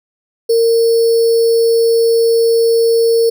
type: tone with sample-and-hold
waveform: sine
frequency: 460 Hz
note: A#4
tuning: 23 cents flat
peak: -8 dBFS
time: 0.49-3.3 s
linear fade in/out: 10 ms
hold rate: 4900 Hz
effects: none